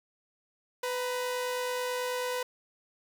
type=tone pair together; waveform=sawtooth; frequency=499.6 / 950 Hz; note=B4 / A#5; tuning=+20 / +33 cents; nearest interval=major seventh; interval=1113 cents; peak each=-27 / -36 dBFS; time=0.83-2.43 s; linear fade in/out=5 ms; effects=none